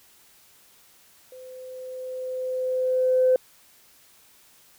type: tone with level ramp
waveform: sine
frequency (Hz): 512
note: C5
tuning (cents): -38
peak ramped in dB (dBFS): -41 to -14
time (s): 1.32-3.36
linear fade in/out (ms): 2
effects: tanh soft clip ceiling -10 dBFS + white hiss -56 dBFS RMS until 4.78 s